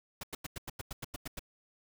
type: noise bursts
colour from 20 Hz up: pink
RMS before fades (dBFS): -40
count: 11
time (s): 0.21-1.394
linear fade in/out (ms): 5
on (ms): 24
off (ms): 92
effects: none